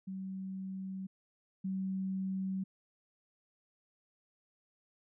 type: tone pair in turn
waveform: sine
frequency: 190.4 / 190.4 Hz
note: F#3 / F#3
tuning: +50 / +50 cents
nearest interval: unison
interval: 0 cents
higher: neither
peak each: -38 / -33 dBFS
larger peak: second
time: 0.07-1.07 / 1.64-2.64 s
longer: neither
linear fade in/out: 10 ms
effects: none